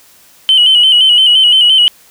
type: tone with vibrato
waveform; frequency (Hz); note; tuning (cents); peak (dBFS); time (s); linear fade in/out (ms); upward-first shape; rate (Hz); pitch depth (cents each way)
sine; 2998; F#7; +22; -3; 0.49-1.88; 0; square; 5.8; 46
effects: tanh soft clip ceiling 0 dBFS + white hiss -44 dBFS RMS until 2.1 s